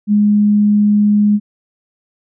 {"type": "tone", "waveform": "sine", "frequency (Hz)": 207.7, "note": "G#3", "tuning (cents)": 0, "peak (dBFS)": -8, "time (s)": [0.07, 1.4], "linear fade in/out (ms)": 50, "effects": []}